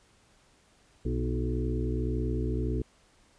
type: harmonic tone with a mistuned harmonic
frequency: 61.74 Hz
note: B1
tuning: in tune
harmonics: 1 / 2 / 4 / 5 / 6 / 7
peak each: -30 / -33 / -36 / -37 / -38 / -38 dBFS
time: 1.05-2.82 s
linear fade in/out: 5 ms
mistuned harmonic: 5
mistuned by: +44 cents
effects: pink hiss -63 dBFS RMS until 3.38 s + resampled to 22050 Hz